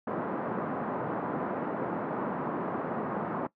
pink band-pass noise, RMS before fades -33 dBFS, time 0.07-3.47 s, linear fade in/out 5 ms, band 170 to 1300 Hz, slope 24 dB/octave, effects noise-tail reverb RT60 0.1 s tail -19 dB re dry

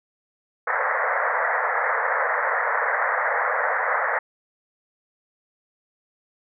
white band-pass noise, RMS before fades -23 dBFS, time 0.67-4.19 s, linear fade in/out 5 ms, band 470 to 2000 Hz, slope 96 dB/octave, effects none

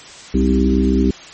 harmonic tone with a mistuned harmonic, 65.41 Hz, C2, in tune, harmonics 1 / 3 / 4 / 5 / 6, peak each -17 / -17 / -17 / -20 / -21 dBFS, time 0.34-1.11 s, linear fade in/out 5 ms, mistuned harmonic 5, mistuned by -38 cents, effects white hiss -37 dBFS RMS until 1.33 s + MP3 32 kbps

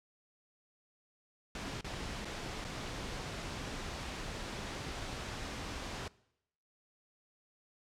pink noise with dropouts, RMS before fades -41 dBFS, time 1.55-6.08 s, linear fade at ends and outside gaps 2 ms, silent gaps 1.81-1.844 / 2.248-2.253 / 2.644-2.648 s, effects noise-tail reverb RT60 0.8 s tail -22 dB re dry + low-pass 6000 Hz 12 dB/octave

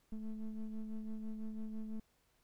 triangle ring-modulated tone, 110 Hz, A2, in tune, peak -34 dBFS, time 0.12-2 s, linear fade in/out 5 ms, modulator 107 Hz, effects pink hiss -75 dBFS RMS until 2.43 s

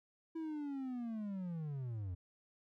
triangle linear sweep, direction down, 329.2 to 85.2 Hz, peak -37 dBFS, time 0.35-2.15 s, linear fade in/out 10 ms, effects none

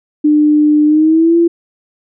sine tone with pitch glide, 300 to 338.7 Hz, D4 to E4, +37 to +47 cents, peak -6 dBFS, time 0.24-1.48 s, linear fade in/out 10 ms, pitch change +210 cents, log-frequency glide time 0.86-1.37 s, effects none

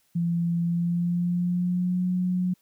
sine tone with pitch glide, 170.3 to 181.47 Hz, F3 to F#3, -43 to -33 cents, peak -22 dBFS, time 0.15-2.54 s, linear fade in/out 10 ms, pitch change +110 cents, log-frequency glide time 0.63-2.04 s, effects white hiss -67 dBFS RMS until 2.61 s

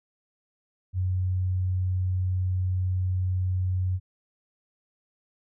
sine tone, 92.2 Hz, F#2, 6 cents flat, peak -23 dBFS, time 0.93-4 s, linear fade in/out 50 ms, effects none

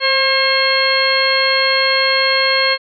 harmonic tone with a mistuned harmonic, 537 Hz, C5, 45 cents sharp, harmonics 1 / 2 / 3 / 4 / 5 / 6 / 8, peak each -19 / -21 / -20 / -18 / -25 / -23 / -17 dBFS, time 0-2.78 s, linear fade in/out 50 ms, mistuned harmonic 1, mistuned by -22 cents, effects none

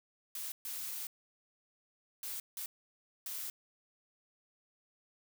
blue noise bursts at uneven times, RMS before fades -41 dBFS, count 5, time 0.35-0.52 / 0.65-1.07 / 2.23-2.4 / 2.57-2.66 / 3.26-3.5 s, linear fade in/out 2 ms, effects none

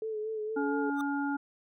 sine tone with vibrato, 433.7 Hz, A4, 25 cents flat, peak -32 dBFS, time 0.02-0.9 s, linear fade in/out 2 ms, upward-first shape sine, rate 4.3 Hz, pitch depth 36 cents each way
harmonic tone, 283 Hz, C#4, 36 cents sharp, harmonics 1 / 3 / 5, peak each -30 / -36 / -37 dBFS, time 0.56-1.37 s, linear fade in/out 10 ms
square tone with exponential growth, 1200 Hz, D6, 37 cents sharp, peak -36 dBFS, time 0.94-1.01 s, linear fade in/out 0 ms, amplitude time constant 15 ms
effects none

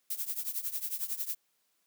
violet noise with tremolo, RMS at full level -32 dBFS, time 0.1-1.35 s, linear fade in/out 5 ms, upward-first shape triangle, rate 11 Hz, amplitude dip 90%, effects white hiss -75 dBFS RMS until 1.86 s + high-pass 150 Hz 12 dB/octave

